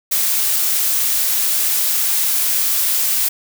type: noise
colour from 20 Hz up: blue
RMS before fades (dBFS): -17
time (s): 0.11-3.29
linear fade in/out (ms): 10
effects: none